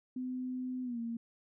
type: tone with pitch glide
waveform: sine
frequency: 254.2 to 231.8 Hz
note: C4 to A#3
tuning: -50 to -10 cents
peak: -35 dBFS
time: 0.16-1.17 s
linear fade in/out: 5 ms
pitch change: -160 cents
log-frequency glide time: 0.83-0.99 s
effects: none